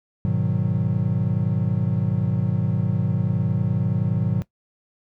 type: chord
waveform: triangle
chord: G# minor seventh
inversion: none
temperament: equal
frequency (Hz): 103.83 / 123.47 / 155.56 / 185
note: G#2 / B2 / D#3 / F#3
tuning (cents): 0 / 0 / 0 / 0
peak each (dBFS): -23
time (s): 0.25-4.42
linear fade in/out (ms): 0
effects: noise-tail reverb RT60 0.1 s tail -17 dB re dry